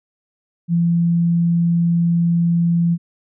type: tone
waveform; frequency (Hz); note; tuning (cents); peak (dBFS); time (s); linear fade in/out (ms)
sine; 170; F3; -46; -13; 0.68-2.98; 50
effects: none